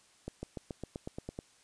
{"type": "accelerating click train", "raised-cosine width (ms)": 2, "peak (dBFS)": -25, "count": 10, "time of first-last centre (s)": [0.28, 1.389], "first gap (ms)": 150, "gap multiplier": 0.95, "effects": ["white hiss -64 dBFS RMS until 1.63 s", "resampled to 22050 Hz"]}